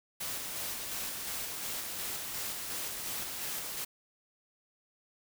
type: noise with tremolo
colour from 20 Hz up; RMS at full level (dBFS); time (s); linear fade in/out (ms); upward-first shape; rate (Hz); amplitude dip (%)
white; -37; 0.2-3.85; 10; square; 2.8; 25
effects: none